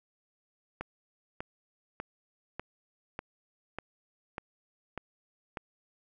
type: click train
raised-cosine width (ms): 0.5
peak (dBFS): -21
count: 9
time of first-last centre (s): 0.81-5.572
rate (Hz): 1.68
effects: none